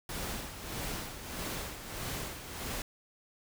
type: noise with tremolo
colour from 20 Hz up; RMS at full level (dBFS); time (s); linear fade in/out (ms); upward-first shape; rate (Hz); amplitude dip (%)
pink; -37; 0.09-2.82; 2; sine; 1.6; 60
effects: none